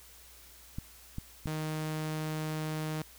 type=clicks; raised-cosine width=5 ms; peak=-24 dBFS; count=3; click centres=0.785 / 1.184 / 1.458 s
type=tone; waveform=sawtooth; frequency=155.56 Hz; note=D#3; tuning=in tune; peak=-29 dBFS; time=1.47-3.02 s; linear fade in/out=2 ms
effects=added 60 Hz sine -59 dBFS peak until 3.18 s + white hiss -55 dBFS RMS until 3.18 s